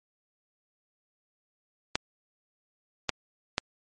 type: clicks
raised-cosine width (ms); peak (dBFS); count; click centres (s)
0.2; -7; 3; 1.955 / 3.093 / 3.581
effects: MP3 48 kbps